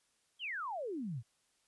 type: exponential sweep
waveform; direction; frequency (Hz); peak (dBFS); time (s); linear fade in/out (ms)
sine; down; 3322 to 103.83; -37; 0.39-1.23; 50
effects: white hiss -75 dBFS RMS until 1.67 s + resampled to 24000 Hz